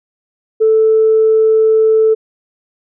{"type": "tone", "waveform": "sine", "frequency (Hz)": 440, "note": "A4", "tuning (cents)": 0, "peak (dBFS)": -6, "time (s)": [0.6, 2.15], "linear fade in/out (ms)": 20, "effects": ["tanh soft clip ceiling -2 dBFS"]}